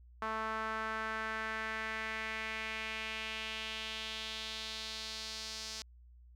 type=tone with band-pass filter sweep; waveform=sawtooth; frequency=220 Hz; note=A3; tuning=in tune; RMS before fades=-40 dBFS; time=0.22-5.82 s; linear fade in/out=2 ms; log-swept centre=1200 to 5200 Hz; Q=2.5; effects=added 60 Hz sine -55 dBFS peak until 6.35 s